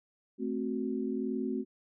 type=chord; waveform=sine; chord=F# diminished; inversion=first; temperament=equal; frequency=220 / 261.6 / 370 Hz; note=A3 / C4 / F#4; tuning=0 / 0 / 0 cents; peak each=-35 / -34 / -36 dBFS; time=0.38-1.65 s; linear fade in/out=50 ms; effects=none